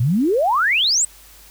sine exponential sweep, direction up, 108.9 to 8380 Hz, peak -14 dBFS, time 0-1.05 s, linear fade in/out 5 ms, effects added 50 Hz sine -49 dBFS peak until 1.5 s + white hiss -46 dBFS RMS until 1.5 s

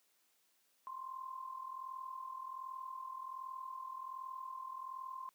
sine tone with amplitude modulation, 1048 Hz, C6, 2 cents sharp, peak -40 dBFS, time 0.87-5.29 s, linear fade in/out 0 ms, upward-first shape sine, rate 41.3 Hz, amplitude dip 70%, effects white hiss -75 dBFS RMS until 5.34 s + high-pass 200 Hz 12 dB/octave

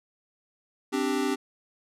square chord, C suspended second, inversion none, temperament equal, 261.6 / 293.7 / 392 Hz, C4 / D4 / G4, 0 / 0 / 0 cents, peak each -30 dBFS, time 0.92-1.36 s, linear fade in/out 20 ms, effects low-pass 11000 Hz 12 dB/octave

